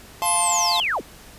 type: chord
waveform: square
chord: F major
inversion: none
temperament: just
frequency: 698.5 / 873.1 / 1047.7 Hz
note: F5 / A5 / C6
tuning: 0 / -14 / +2 cents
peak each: -27 / -25 / -26 dBFS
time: 0.22-0.8 s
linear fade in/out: 0 ms
type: linear sweep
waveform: sine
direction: down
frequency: 11610 to 55.4 Hz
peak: -20 dBFS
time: 0.23-1.02 s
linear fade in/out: 50 ms
effects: pink hiss -45 dBFS RMS until 1.38 s + resampled to 32000 Hz